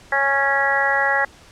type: harmonic tone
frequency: 276.3 Hz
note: C#4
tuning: 6 cents flat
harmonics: 2 / 3 / 4 / 5 / 6 / 7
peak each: -25 / -22 / -28 / -27 / -21 / -21 dBFS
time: 0.12-1.25 s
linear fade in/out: 5 ms
effects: pink hiss -47 dBFS RMS until 1.51 s + low-pass 8000 Hz 12 dB/octave